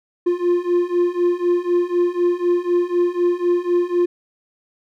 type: beating tone pair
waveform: triangle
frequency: 349.2 / 353.2 Hz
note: F4 / F4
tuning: 0 / +20 cents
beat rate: 4 Hz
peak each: -18 / -16 dBFS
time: 0.26-4.06 s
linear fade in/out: 10 ms
effects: none